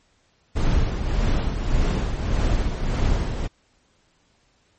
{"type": "noise with tremolo", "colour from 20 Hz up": "brown", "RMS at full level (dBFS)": -19, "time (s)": [0.55, 3.48], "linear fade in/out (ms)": 20, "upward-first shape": "sine", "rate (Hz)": 1.7, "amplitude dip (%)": 50, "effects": ["pink hiss -63 dBFS RMS until 4.78 s", "MP3 32 kbps"]}